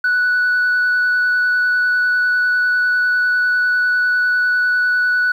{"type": "tone with vibrato", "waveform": "sine", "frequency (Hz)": 1480, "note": "F#6", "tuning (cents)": 0, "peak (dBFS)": -11, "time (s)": [0.04, 5.32], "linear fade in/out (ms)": 5, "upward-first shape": "sine", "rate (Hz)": 10, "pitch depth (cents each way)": 9, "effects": ["tanh soft clip ceiling -11 dBFS", "8-bit"]}